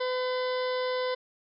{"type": "harmonic tone", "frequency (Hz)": 506, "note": "B4", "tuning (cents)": 42, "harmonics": [1, 2, 3, 4, 6, 7, 8, 9, 10], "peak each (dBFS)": [-28, -35, -41, -40, -46, -43, -45, -49, -46], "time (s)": [0, 1.15], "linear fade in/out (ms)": 10, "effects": []}